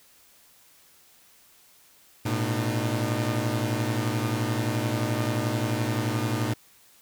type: tone cluster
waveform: sawtooth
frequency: 109.8 / 121.3 / 303 Hz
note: A2 / B2 / D#4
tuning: -3 / -31 / -46 cents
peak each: -24 / -25 / -27 dBFS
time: 2.25-6.54 s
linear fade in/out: 10 ms
effects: white hiss -57 dBFS RMS until 7.01 s